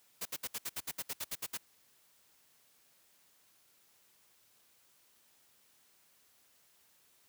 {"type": "noise bursts", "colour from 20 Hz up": "white", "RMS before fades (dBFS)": -38, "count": 13, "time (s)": [0.21, 1.575], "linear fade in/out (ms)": 10, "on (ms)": 45, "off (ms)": 65, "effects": ["white hiss -68 dBFS RMS until 7.28 s", "high-pass 60 Hz 12 dB/octave"]}